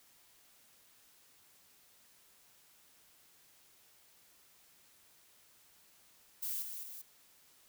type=noise with level steps; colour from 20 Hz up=violet; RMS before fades=-38 / -44 / -48 dBFS; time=6.42-7.02 s; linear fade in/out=10 ms; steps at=6.62 / 6.83 s; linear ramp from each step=5 ms; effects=white hiss -65 dBFS RMS until 7.68 s